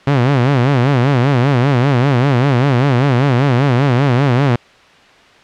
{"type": "tone with vibrato", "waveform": "sawtooth", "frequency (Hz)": 131.3, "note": "C3", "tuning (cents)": 6, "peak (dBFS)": -6, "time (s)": [0.07, 4.56], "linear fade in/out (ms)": 5, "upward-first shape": "sine", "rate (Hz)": 5.1, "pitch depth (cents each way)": 170, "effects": ["white hiss -44 dBFS RMS until 5.43 s", "low-pass 3000 Hz 12 dB/octave"]}